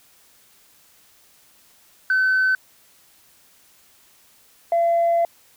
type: tone pair in turn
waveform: sine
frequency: 1523 / 679.8 Hz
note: F#6 / F5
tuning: +50 / -47 cents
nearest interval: octave + major second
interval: 1397 cents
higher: first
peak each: -14 / -14 dBFS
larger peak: neither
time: 2.1-2.55 / 4.72-5.25 s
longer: second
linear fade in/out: 2 ms
effects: tanh soft clip ceiling -13 dBFS + white hiss -55 dBFS RMS until 5.56 s